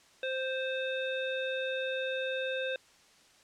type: harmonic tone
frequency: 523.3 Hz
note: C5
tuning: in tune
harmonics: 1 / 3 / 5 / 7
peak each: -33 / -38 / -40 / -41 dBFS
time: 0.23-2.76 s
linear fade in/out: 2 ms
effects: white hiss -61 dBFS RMS until 3.43 s + low-pass 7000 Hz 12 dB/octave